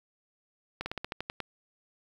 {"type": "slowing click train", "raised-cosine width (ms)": 0.3, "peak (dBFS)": -18, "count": 9, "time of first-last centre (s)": [0.81, 1.403], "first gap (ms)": 50, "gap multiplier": 1.11, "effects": ["8-bit"]}